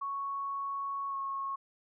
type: tone with pitch glide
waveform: sine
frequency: 1108.7 to 1094.1 Hz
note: C#6 to C#6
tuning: 0 to -23 cents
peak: -33 dBFS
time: 0.01-1.56 s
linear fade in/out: 10 ms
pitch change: -23 cents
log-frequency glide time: 1.09-1.15 s
effects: none